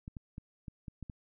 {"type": "clicks", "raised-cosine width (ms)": 5, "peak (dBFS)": -30, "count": 7, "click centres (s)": [0.079, 0.168, 0.381, 0.682, 0.882, 1.027, 1.098], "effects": []}